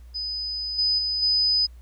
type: tone with level steps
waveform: sine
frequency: 5000 Hz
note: D#8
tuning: 8 cents sharp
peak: -27 / -19 / -23 / -18 dBFS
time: 0.14-1.67 s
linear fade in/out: 20 ms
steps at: 0.78 / 0.98 / 1.22 s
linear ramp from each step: 10 ms
effects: added 60 Hz sine -42 dBFS peak until 1.81 s + pink hiss -63 dBFS RMS until 1.81 s